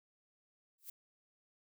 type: noise with exponential growth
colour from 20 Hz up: violet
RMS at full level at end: -42 dBFS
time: 0.78-0.9 s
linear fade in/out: 5 ms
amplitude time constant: 24 ms
effects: none